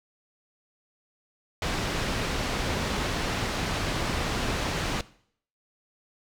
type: low-pass noise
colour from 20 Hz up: pink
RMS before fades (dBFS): -29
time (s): 1.62-5.01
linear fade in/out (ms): 2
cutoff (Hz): 5300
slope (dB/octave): 12
effects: noise-tail reverb RT60 0.6 s tail -19 dB re dry